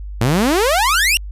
sawtooth exponential sweep, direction up, 107.6 to 2900 Hz, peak -9 dBFS, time 0.21-1.17 s, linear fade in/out 0 ms, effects added 50 Hz sine -26 dBFS peak until 1.31 s + resampled to 32000 Hz

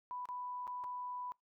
sine tone with dropouts, 991 Hz, B5, 6 cents sharp, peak -40 dBFS, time 0.11-1.32 s, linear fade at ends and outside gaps 0 ms, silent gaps 0.255-0.288 / 0.67-0.677 / 0.838-0.842 s, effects noise-tail reverb RT60 0.2 s tail -25 dB re dry

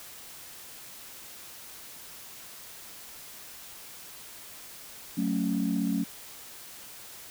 sine chord, F# minor, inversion none, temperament just, 185 / 222 / 277.5 Hz, F#3 / A3 / C#4, 0 / +16 / +2 cents, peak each -29 dBFS, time 5.17-6.04 s, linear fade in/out 10 ms, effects tanh soft clip ceiling -18 dBFS + white hiss -46 dBFS RMS until 7.3 s

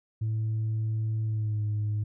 sine tone with pitch glide, 110 to 105.46 Hz, A2 to G#2, 0 to +27 cents, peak -24 dBFS, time 0.21-2.04 s, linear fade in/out 10 ms, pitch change -73 cents, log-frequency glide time 1.24-1.63 s, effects tanh soft clip ceiling -24 dBFS

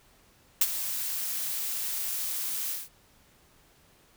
blue noise with ADSR envelope, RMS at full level -20 dBFS, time 0.61-2.89 s, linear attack 5 ms, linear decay 41 ms, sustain -12 dB, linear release 180 ms, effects pink hiss -61 dBFS RMS until 4.16 s

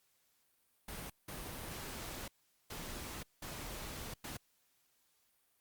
pink noise bursts at uneven times, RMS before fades -45 dBFS, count 5, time 0.88-1.1 / 1.28-2.28 / 2.7-3.23 / 3.42-4.14 / 4.24-4.37 s, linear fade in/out 5 ms, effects white hiss -75 dBFS RMS until 5.6 s + Opus 48 kbps

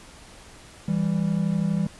triangle tone pair together, 164.81 / 197.15 Hz, E3 / G3, 0 / +10 cents, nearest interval minor third, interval 310 cents, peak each -22 dBFS, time 0.88-1.87 s, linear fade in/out 5 ms, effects pink hiss -47 dBFS RMS until 1.99 s + resampled to 24000 Hz

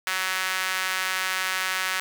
sawtooth tone with high-pass filter, 187.2 Hz, F#3, 20 cents sharp, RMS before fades -27 dBFS, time 0.07-2 s, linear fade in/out 0 ms, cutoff 1600 Hz, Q 1.6, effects none

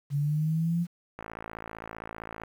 sine linear sweep, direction up, 140.3 to 174.61 Hz, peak -24 dBFS, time 0.1-0.87 s, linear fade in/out 50 ms
click train, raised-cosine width 0.5 ms, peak -22 dBFS, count 70, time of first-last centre 1.19-2.435 s, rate 55.4 Hz
effects low-pass 2000 Hz 12 dB/octave + 9-bit

